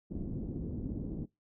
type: low-pass noise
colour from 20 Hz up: white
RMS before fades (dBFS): -38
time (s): 0.1-1.26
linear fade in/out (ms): 20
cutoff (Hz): 300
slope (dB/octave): 24
effects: noise-tail reverb RT60 0.2 s tail -22 dB re dry